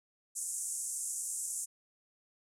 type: band-pass noise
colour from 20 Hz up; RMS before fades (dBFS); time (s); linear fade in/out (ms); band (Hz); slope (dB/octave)
white; -38; 0.35-1.66; 20; 6700 to 10000; 48
effects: none